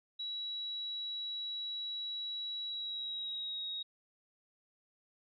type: tone with pitch glide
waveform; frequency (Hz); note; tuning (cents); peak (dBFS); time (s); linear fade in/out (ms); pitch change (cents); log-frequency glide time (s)
sine; 3900 to 3778; B7 to A#7; -23 to +22; -37; 0.19-3.83; 10; -55; 2.67-3.68
effects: none